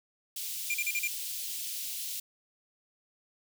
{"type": "high-pass noise", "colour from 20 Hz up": "white", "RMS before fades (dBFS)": -37, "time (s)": [0.36, 2.2], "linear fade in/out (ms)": 5, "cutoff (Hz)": 2800, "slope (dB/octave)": 24}
{"type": "tone bursts", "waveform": "square", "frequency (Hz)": 2393, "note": "D7", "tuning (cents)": 32, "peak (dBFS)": -29, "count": 5, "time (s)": [0.7, 1.074], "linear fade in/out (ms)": 2, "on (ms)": 42, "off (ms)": 41}
{"effects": []}